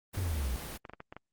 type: noise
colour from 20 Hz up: pink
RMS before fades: -41 dBFS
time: 0.13-0.78 s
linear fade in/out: 20 ms
type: exponential sweep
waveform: triangle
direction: down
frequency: 98 to 58.4 Hz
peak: -28 dBFS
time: 0.17-0.56 s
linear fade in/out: 0 ms
type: clicks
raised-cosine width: 0.5 ms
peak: -28 dBFS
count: 7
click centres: 0.74 / 0.852 / 0.896 / 0.935 / 1.004 / 1.125 / 1.166 s
effects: Opus 24 kbps